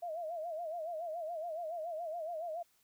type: tone with vibrato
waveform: sine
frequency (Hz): 659.3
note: E5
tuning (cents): 0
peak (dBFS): -37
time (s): 0.02-2.63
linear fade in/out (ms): 10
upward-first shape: sine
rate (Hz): 7.1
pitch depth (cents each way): 120
effects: white hiss -72 dBFS RMS until 2.83 s